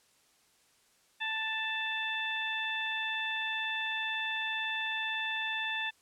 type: harmonic tone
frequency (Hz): 882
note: A5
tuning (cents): +4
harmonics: 1 / 2 / 3 / 4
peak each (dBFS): -40 / -35 / -37 / -38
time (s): 1.2-5.91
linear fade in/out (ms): 20
effects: white hiss -67 dBFS RMS until 6.01 s + low-pass 10000 Hz 12 dB/octave